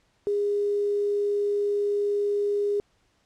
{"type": "tone with quantisation", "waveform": "sine", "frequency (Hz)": 408.9, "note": "G#4", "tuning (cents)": -27, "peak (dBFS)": -22, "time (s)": [0.27, 2.8], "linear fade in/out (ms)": 0, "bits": 8, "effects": ["pink hiss -67 dBFS RMS until 3.25 s", "low-pass 7000 Hz 12 dB/octave"]}